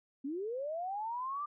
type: linear sweep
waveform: sine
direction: up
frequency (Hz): 258.8 to 1200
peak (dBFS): -35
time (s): 0.24-1.46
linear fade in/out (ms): 10
effects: none